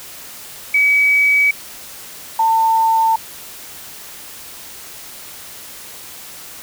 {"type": "tone pair in turn", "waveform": "sine", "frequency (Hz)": [2276, 897.3], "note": ["C#7", "A5"], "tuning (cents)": [45, 34], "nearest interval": "octave + major third", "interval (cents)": 1611, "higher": "first", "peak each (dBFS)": [-10, -11], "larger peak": "first", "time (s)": [[0.74, 1.51], [2.39, 3.16]], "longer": "neither", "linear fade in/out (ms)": 5, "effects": ["white hiss -35 dBFS RMS until 6.62 s"]}